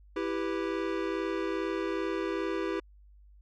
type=chord; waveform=square; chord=E minor; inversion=none; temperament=equal; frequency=329.6 / 392 / 493.9 Hz; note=E4 / G4 / B4; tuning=0 / 0 / 0 cents; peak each=-34 / -34 / -38 dBFS; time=0.16-2.8 s; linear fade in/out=5 ms; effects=added 50 Hz sine -53 dBFS peak until 3.41 s + low-pass 3000 Hz 12 dB/octave